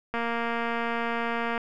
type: click train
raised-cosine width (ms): 0.5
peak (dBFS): -15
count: 336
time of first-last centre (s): 0.14-1.578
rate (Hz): 233
effects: none